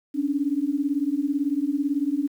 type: beating tone pair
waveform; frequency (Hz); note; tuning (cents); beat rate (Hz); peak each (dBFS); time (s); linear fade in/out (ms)
sine; 274.9 / 292.9; C#4 / D4; -14 / -5; 18; -25 / -24; 0.14-2.28; 20
effects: 9-bit

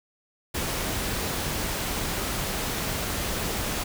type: noise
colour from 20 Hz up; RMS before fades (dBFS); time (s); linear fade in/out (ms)
pink; -29; 0.54-3.84; 10
effects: none

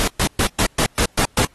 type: noise bursts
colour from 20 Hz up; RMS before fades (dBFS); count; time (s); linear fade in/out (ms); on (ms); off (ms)
pink; -18; 8; 0-1.448; 0; 76; 120
effects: pink hiss -55 dBFS RMS until 1.54 s + AAC 32 kbps

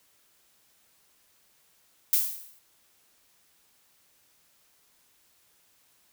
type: noise with exponential decay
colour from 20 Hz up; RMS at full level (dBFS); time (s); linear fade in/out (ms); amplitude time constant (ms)
violet; -20; 2.13-2.59; 1; 98
effects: white hiss -65 dBFS RMS until 6.12 s

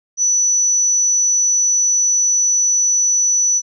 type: tone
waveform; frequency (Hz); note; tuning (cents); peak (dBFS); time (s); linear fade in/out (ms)
sine; 5950; F#8; +9; -12; 0.17-3.62; 50
effects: none

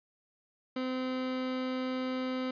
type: tone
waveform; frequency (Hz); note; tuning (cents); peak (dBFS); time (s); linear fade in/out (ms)
30% pulse; 257.3; C4; -29; -29; 0.76-2.51; 5
effects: resampled to 11025 Hz + 11-bit

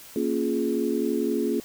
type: chord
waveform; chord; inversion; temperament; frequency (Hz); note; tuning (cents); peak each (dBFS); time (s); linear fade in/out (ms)
sine; Bb minor seventh; none; equal with one note detuned; 233.1 / 277.2 / 349.2 / 420.1; Bb3 / Db4 / F4 / Ab4; 0 / 0 / 0 / +20; -28; 0.16-1.6; 2
effects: white hiss -46 dBFS RMS until 1.64 s

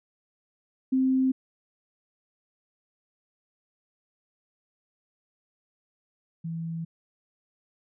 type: tone pair in turn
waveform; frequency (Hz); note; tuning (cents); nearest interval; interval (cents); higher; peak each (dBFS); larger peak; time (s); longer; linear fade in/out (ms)
sine; 261.6 / 164.8; C4 / E3; 0 / 0; minor sixth; 800; first; -20 / -30; first; 0.92-1.32 / 6.44-6.85; second; 10
effects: none

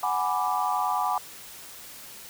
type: chord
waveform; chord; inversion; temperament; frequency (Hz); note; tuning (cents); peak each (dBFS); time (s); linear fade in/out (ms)
sine; G# half-diminished seventh; third; equal; 740 / 830.6 / 987.8 / 1174.7; F#5 / G#5 / B5 / D6; 0 / 0 / 0 / 0; -29; 0.03-1.18; 2
effects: white hiss -44 dBFS RMS until 2.29 s

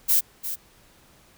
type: noise with echo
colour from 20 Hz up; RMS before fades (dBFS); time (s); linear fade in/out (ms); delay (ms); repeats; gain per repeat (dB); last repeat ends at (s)
violet; -19; 0.08-0.21; 20; 350; 1; -11; 0.56
effects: pink hiss -56 dBFS RMS until 1.37 s

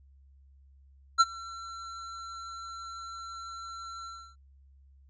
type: tone with ADSR envelope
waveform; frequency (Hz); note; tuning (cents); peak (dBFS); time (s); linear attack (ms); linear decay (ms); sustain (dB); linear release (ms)
square; 1353; E6; +45; -16; 1.18-4.36; 27; 36; -24; 300
effects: added 68 Hz sine -55 dBFS peak until 5.09 s + resampled to 16000 Hz

